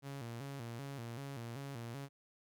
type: tone with vibrato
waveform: sawtooth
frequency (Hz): 127.5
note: C3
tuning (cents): -44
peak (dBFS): -39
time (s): 0.02-2.09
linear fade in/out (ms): 50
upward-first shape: square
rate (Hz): 2.6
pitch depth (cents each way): 150
effects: none